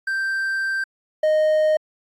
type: tone pair in turn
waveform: triangle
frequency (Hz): 1568 / 619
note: G6 / D#5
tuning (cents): 0 / -9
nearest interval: octave + major third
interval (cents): 1609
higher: first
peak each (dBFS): -19 / -13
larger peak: second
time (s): 0.07-0.84 / 1.23-1.77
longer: first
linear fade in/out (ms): 5
effects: AAC 64 kbps